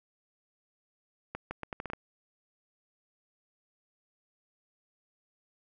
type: accelerating click train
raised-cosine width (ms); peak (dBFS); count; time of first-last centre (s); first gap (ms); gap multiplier
0.5; -21; 8; 1.35-1.934; 160; 0.77
effects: none